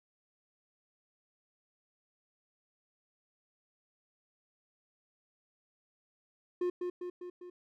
triangle tone with echo, 357 Hz, F4, 38 cents sharp, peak -27 dBFS, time 6.61-6.7 s, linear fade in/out 5 ms, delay 200 ms, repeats 4, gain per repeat -4 dB, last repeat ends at 7.5 s, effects none

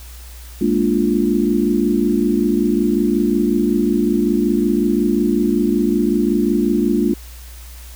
sine chord, Bb dominant seventh, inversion third, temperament equal, 207.7 / 233.1 / 293.7 / 349.2 Hz, Ab3 / Bb3 / D4 / F4, 0 / 0 / 0 / 0 cents, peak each -19 dBFS, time 0.61-7.14 s, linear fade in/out 5 ms, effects added 60 Hz sine -34 dBFS peak until 7.95 s + white hiss -42 dBFS RMS until 7.95 s

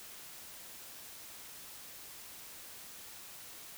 silence, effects white hiss -50 dBFS RMS until 3.77 s

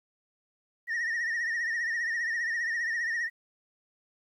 sine tone with vibrato, 1855 Hz, A#6, 9 cents flat, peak -25 dBFS, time 0.87-3.3 s, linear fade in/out 50 ms, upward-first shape triangle, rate 15 Hz, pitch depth 88 cents each way, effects tanh soft clip ceiling -27 dBFS + 11-bit

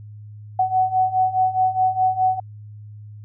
sine beating tone pair, 745 / 749.8 Hz, F#5 / F#5, +12 / +23 cents, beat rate 4.8 Hz, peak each -21 / -18 dBFS, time 0.59-2.4 s, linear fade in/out 5 ms, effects added 105 Hz sine -36 dBFS peak until 3.24 s

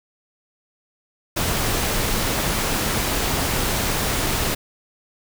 pink noise, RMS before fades -22 dBFS, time 1.36-4.55 s, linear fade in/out 10 ms, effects none

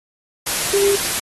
sine tone in noise, 399.5 Hz, G4, 33 cents sharp, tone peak -14 dBFS, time 0.73-0.96 s, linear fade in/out 10 ms, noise white, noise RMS -21 dBFS, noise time 0.46-1.2 s, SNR +4 dB, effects AAC 32 kbps

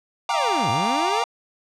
square chord, G minor seventh, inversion third, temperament equal with one note detuned, 698.5 / 789.4 / 932.3 / 1174.7 Hz, F5 / G5 / Bb5 / D6, 0 / +12 / 0 / 0 cents, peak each -29 / -27 / -25 / -28 dBFS, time 0.29-1.24 s, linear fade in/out 2 ms
sawtooth linear two-way sweep, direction down then up, 740 to 99.6 to 483.4 Hz, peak -21 dBFS, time 0.3-1.23 s, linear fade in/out 5 ms, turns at 0.7 s
effects low-pass 6000 Hz 12 dB/octave

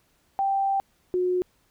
sine tone pair in turn, 784 / 362.8 Hz, G5 / F#4, 0 / -34 cents, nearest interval octave + minor second, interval 1334 cents, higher first, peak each -21 dBFS, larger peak neither, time 0.39-0.8 / 1.14-1.42 s, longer first, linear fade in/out 0 ms, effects pink hiss -66 dBFS RMS until 1.7 s

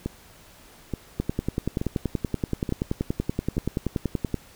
two click trains, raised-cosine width 3 ms, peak -11 / -14 dBFS, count 34 / 5, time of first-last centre 1.2-4.343 / 0.06-3.569 s, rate 10.5 / 1.14 Hz, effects pink hiss -51 dBFS RMS until 4.55 s

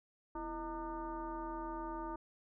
sine tone with frequency modulation, 622.3 Hz, D#5, in tune, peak -39 dBFS, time 0.35-2.16 s, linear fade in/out 5 ms, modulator 291 Hz, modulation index 1.9, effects none

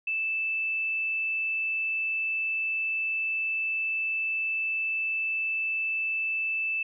sine tone, 2637 Hz, E7, in tune, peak -26 dBFS, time 0.07-6.83 s, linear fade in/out 5 ms, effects none

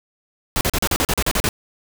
pink noise bursts, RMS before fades -19 dBFS, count 11, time 0.56-1.489 s, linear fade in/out 0 ms, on 49 ms, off 39 ms, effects none

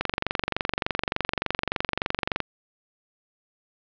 click train, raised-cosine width 0.3 ms, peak -7 dBFS, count 57, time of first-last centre 0.01-2.403 s, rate 23.4 Hz, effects low-pass 4000 Hz 12 dB/octave

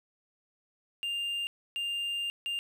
triangle tone bursts at uneven times, 2800 Hz, F7, 4 cents sharp, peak -29 dBFS, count 3, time 1.03-1.47 / 1.76-2.3 / 2.46-2.59 s, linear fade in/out 0 ms, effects none

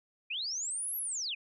sine linear two-way sweep, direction up then down, 2349 to 11770 to 2349 Hz, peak -33 dBFS, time 0.3-1.35 s, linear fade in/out 10 ms, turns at 0.97 s, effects none

